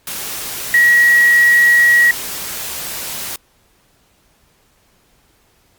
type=tone in noise; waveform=sine; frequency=1912 Hz; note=A#6; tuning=43 cents sharp; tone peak=-7 dBFS; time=0.74-2.11 s; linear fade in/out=2 ms; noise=white; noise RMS=-25 dBFS; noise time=0.07-3.36 s; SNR=+15 dB; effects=pink hiss -56 dBFS RMS until 5.78 s + Opus 48 kbps